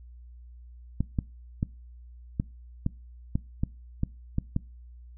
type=clicks; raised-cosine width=5 ms; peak=-13 dBFS; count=10; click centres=1.006 / 1.188 / 1.629 / 2.399 / 2.864 / 3.355 / 3.635 / 4.034 / 4.384 / 4.564 s; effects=noise-tail reverb RT60 0.3 s tail -23 dB re dry + added 60 Hz sine -45 dBFS peak until 5.17 s